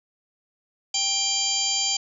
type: harmonic tone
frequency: 790 Hz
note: G5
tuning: 13 cents sharp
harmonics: 1 / 3 / 4 / 5 / 6 / 7 / 8 / 9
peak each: -36 / -35 / -27 / -38 / -26 / -37 / -33 / -27 dBFS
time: 0.94-1.97 s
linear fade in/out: 5 ms
effects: none